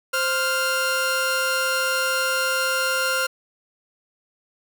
sawtooth tone pair together, 523.3 / 1397 Hz, C5 / F6, 0 / 0 cents, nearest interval octave + perfect fourth, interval 1700 cents, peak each -22 / -18 dBFS, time 0.13-3.27 s, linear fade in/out 10 ms, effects none

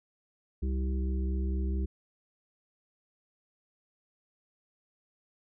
harmonic tone with a mistuned harmonic, 64.4 Hz, C2, 27 cents flat, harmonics 1 / 3 / 5 / 6, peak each -28 / -38 / -42 / -44 dBFS, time 0.62-1.86 s, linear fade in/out 10 ms, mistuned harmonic 1, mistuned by +65 cents, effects none

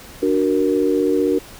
sine chord, D augmented, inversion none, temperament equal with one note detuned, 294.7 / 370 / 466.2 Hz, D4 / F#4 / A#4, +6 / 0 / 0 cents, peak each -19 dBFS, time 0.22-1.39 s, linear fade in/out 10 ms, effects pink hiss -40 dBFS RMS until 1.59 s

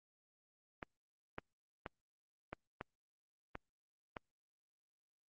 clicks, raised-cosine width 0.5 ms, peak -27 dBFS, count 7, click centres 0.828 / 1.384 / 1.862 / 2.53 / 2.811 / 3.554 / 4.168 s, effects Opus 24 kbps

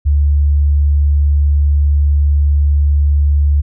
sine tone, 72.4 Hz, D2, 24 cents flat, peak -8 dBFS, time 0.05-3.62 s, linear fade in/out 20 ms, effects none

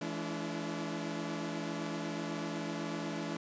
sawtooth tone cluster, 165.3 / 213.3 / 288.8 / 338.6 Hz, E3 / G#3 / D4 / E4, +5 / +46 / -29 / +46 cents, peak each -37 / -38 / -36 / -40 dBFS, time 0.01-3.37 s, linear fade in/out 5 ms, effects resampled to 16000 Hz

